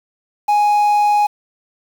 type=tone with quantisation; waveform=triangle; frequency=830.6 Hz; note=G#5; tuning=in tune; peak=-9 dBFS; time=0.48-1.27 s; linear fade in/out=10 ms; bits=6; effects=none